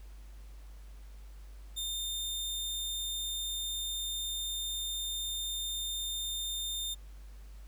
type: tone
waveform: sawtooth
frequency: 3624 Hz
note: A#7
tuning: 50 cents flat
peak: -31 dBFS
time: 1.76-6.95 s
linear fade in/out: 20 ms
effects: added 50 Hz sine -46 dBFS peak until 7.67 s + pink hiss -63 dBFS RMS until 7.67 s